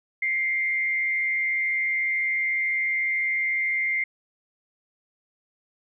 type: tone with frequency modulation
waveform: sine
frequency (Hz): 2102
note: C7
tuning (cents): +7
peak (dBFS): -22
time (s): 0.22-4.04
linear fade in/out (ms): 5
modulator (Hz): 124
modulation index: 0.46
effects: none